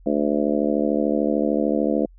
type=harmonic tone; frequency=73.42 Hz; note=D2; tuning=in tune; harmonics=3 / 4 / 5 / 6 / 7 / 8 / 9; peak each=-24 / -23 / -27 / -30 / -25 / -30 / -29 dBFS; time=0.06-2.06 s; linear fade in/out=5 ms; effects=added 43 Hz sine -45 dBFS peak until 2.18 s